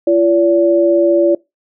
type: tone pair together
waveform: sine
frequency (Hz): 341.2 / 573.8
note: F4 / D5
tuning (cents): -40 / -40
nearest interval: major sixth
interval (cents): 900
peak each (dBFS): -11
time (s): 0.07-1.35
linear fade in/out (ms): 5
effects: noise-tail reverb RT60 0.2 s tail -22 dB re dry